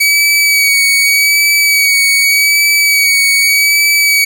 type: tone with vibrato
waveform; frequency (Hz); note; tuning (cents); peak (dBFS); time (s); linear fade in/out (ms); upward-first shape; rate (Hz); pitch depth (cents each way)
sawtooth; 2268; C#7; +39; -4; 0-4.25; 10; sine; 0.84; 25
effects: none